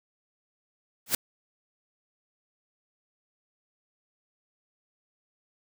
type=noise with exponential growth; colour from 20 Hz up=white; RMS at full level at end=-18 dBFS; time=1.06-1.15 s; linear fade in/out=5 ms; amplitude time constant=18 ms; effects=none